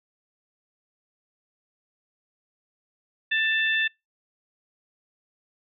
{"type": "harmonic tone", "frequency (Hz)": 886, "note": "A5", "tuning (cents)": 12, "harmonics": [2, 3, 4], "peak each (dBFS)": [-23, -27, -29], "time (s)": [3.31, 3.88], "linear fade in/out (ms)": 10, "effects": ["noise-tail reverb RT60 0.2 s tail -25 dB re dry"]}